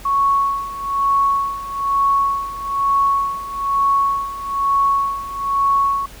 sine tone with tremolo, 1108.7 Hz, C#6, in tune, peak -12 dBFS, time 0.05-6.06 s, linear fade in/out 5 ms, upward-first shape sine, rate 1.1 Hz, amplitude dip 80%, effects added 46 Hz sine -40 dBFS peak until 6.2 s + pink hiss -41 dBFS RMS until 6.2 s

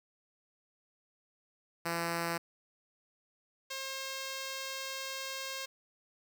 5% pulse tone pair in turn, 168.9 / 535 Hz, E3 / C5, +42 / +38 cents, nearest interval octave + minor sixth, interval 1996 cents, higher second, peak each -21 / -26 dBFS, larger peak first, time 1.85-2.38 / 3.7-5.66 s, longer second, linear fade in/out 10 ms, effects none

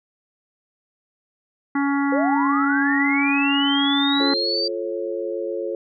harmonic tone, 280.4 Hz, C#4, 20 cents sharp, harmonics 1 / 3 / 4 / 5 / 6 / 7, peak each -19 / -28 / -30 / -30 / -36 / -31 dBFS, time 1.75-4.34 s, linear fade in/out 5 ms
sine linear sweep, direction up, 493.9 to 4699 Hz, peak -21 dBFS, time 2.12-4.68 s, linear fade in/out 5 ms
sine chord, F augmented, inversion none, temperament just, 349.2 / 436.5 / 545.7 Hz, F4 / A4 / C#5, 0 / -14 / -27 cents, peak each -28 dBFS, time 4.2-5.75 s, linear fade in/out 2 ms
effects none

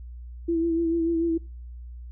sine tone with vibrato, 332.3 Hz, E4, 14 cents sharp, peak -21 dBFS, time 0.48-1.38 s, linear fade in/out 10 ms, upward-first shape sine, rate 6.8 Hz, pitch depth 33 cents each way, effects noise-tail reverb RT60 0.4 s tail -26 dB re dry + added 60 Hz sine -37 dBFS peak until 2.11 s

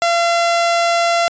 sawtooth tone, 683 Hz, F5, 39 cents flat, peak -9 dBFS, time 0.02-1.28 s, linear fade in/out 0 ms, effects resampled to 16000 Hz

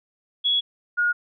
sine tone pair in turn, 3359 / 1436.1 Hz, G#7 / F6, +19 / +48 cents, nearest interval octave + minor third, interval 1471 cents, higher first, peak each -18 dBFS, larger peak neither, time 0.44-0.61 / 0.97-1.13 s, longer first, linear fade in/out 20 ms, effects none

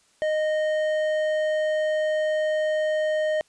triangle tone with hard clipping, 618 Hz, D#5, 12 cents flat, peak -23 dBFS, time 0.22-3.41 s, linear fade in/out 0 ms, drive 12 dB, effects white hiss -62 dBFS RMS until 3.48 s + resampled to 22050 Hz

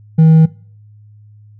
sine tone with hard clipping, 159.8 Hz, D#3, 47 cents sharp, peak -5 dBFS, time 0.18-0.46 s, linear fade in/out 10 ms, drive 2 dB, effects noise-tail reverb RT60 0.5 s tail -21 dB re dry + added 105 Hz sine -39 dBFS peak until 1.59 s

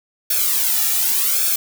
blue noise with flanger, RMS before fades -18 dBFS, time 0.3-1.56 s, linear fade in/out 5 ms, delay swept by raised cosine 1 to 1.94 ms, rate 0.87 Hz, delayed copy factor -0.95, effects none

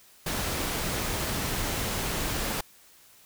pink noise, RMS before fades -30 dBFS, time 0.26-2.61 s, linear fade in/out 5 ms, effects white hiss -56 dBFS RMS until 3.25 s

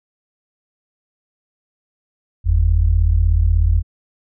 sine tone pair together, 46.58 / 83 Hz, F#1 / E2, +12 / +12 cents, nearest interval minor seventh, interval 1000 cents, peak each -14 dBFS, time 2.44-3.83 s, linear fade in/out 50 ms, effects none

